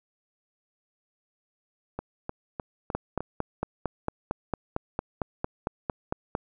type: two click trains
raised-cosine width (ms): 1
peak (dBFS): -18 / -13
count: 5 / 16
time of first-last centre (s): 1.99-3.206 / 2.95-6.351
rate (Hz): 3.29 / 4.41
effects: none